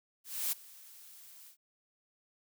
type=noise with ADSR envelope; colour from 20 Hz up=blue; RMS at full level=-32 dBFS; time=0.24-1.57 s; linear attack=280 ms; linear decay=15 ms; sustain=-22 dB; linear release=93 ms; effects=none